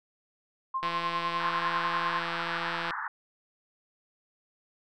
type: tone with tremolo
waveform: sine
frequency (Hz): 1057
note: C6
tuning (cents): +17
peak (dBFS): -26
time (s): 0.74-2.2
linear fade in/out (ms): 5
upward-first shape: triangle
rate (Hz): 10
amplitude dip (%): 80
type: click train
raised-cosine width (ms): 0.3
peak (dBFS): -18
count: 352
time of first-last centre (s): 0.83-2.907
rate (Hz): 169
type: band-pass noise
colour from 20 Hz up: white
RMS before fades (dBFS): -35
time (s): 1.4-3.08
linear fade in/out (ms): 2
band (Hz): 830 to 1800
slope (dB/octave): 96
effects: none